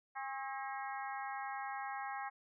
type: harmonic tone with a mistuned harmonic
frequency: 270 Hz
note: C#4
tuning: 45 cents flat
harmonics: 3 / 4 / 5 / 6 / 7 / 8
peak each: -42 / -46 / -50 / -49 / -50 / -53 dBFS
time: 0.15-2.3 s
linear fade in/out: 20 ms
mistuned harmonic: 5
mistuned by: -67 cents
effects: none